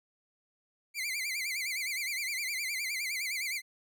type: tone with vibrato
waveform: sawtooth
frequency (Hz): 2200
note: C#7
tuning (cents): -14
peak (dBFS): -29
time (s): 0.94-3.62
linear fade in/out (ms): 50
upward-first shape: sine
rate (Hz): 9.7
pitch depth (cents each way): 150
effects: none